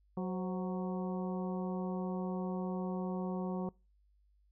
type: harmonic tone with a mistuned harmonic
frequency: 185 Hz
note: F#3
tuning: in tune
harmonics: 1 / 2 / 3 / 4 / 5 / 6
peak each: -35 / -41 / -45 / -47 / -49 / -51 dBFS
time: 0.17-3.69 s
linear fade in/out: 2 ms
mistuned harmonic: 3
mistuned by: -73 cents
effects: noise-tail reverb RT60 0.3 s tail -26 dB re dry + added 50 Hz sine -66 dBFS peak until 4.51 s